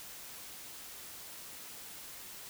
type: silence
effects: white hiss -48 dBFS RMS until 2.49 s